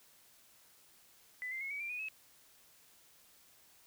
sine tone with pitch steps, 2000 / 2086 / 2176 / 2270 / 2367 / 2469 / 2576 Hz, B6 / C7 / C#7 / C#7 / D7 / D#7 / E7, +21 / -6 / -33 / +41 / +13 / -14 / -41 cents, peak -38 dBFS, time 1.42-2.085 s, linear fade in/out 0 ms, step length 95 ms, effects white hiss -64 dBFS RMS until 3.86 s

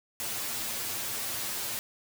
white noise with comb filter, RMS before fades -34 dBFS, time 0.2-1.79 s, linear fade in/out 0 ms, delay 8.8 ms, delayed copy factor +1, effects none

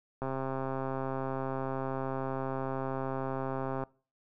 click train, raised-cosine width 1 ms, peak -21 dBFS, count 482, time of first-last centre 0.22-3.837 s, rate 133 Hz, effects noise-tail reverb RT60 0.4 s tail -24 dB re dry

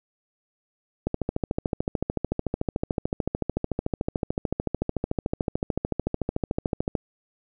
click train, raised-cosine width 2 ms, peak -11 dBFS, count 81, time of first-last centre 1.07-6.952 s, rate 13.6 Hz, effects none

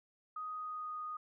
sine tone with pitch glide, 1249 to 1238.2 Hz, D#6 to D#6, +6 to -9 cents, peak -39 dBFS, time 0.36-1.17 s, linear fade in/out 5 ms, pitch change -15 cents, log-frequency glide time 0.53-0.96 s, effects none

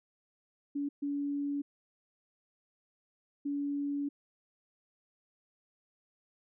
sine tone bursts at uneven times, 285.1 Hz, C#4, 49 cents sharp, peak -31 dBFS, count 3, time 0.75-0.89 / 1.02-1.62 / 3.45-4.09 s, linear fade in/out 10 ms, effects none

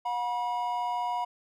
triangle tone pair together, 722 / 967.9 Hz, F#5 / B5, -43 / -35 cents, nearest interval perfect fourth, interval 508 cents, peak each -30 / -28 dBFS, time 0.05-1.25 s, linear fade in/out 10 ms, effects none

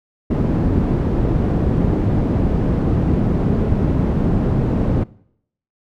white low-pass noise, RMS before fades -17 dBFS, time 0.3-5.04 s, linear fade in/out 10 ms, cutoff 230 Hz, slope 12 dB/octave, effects noise-tail reverb RT60 0.7 s tail -22 dB re dry

